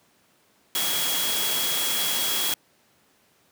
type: tone in noise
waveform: sine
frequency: 3322 Hz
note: G#7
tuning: in tune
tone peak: -28 dBFS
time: 0.75-2.54 s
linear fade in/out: 2 ms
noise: white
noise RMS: -26 dBFS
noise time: 0.75-2.54 s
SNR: -5 dB
effects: pink hiss -62 dBFS RMS until 3.51 s + high-pass 150 Hz 12 dB/octave